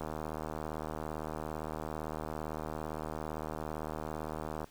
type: click train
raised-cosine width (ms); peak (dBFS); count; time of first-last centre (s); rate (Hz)
1; -24; 361; 0.01-4.643; 77.7
effects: pink hiss -61 dBFS RMS until 4.7 s